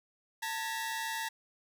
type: tone cluster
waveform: sawtooth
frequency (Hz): 897 / 1667 / 1935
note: A5 / G#6 / B6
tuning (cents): +33 / +6 / -36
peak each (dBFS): -33 / -38 / -36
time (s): 0.42-1.29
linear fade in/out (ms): 10
effects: none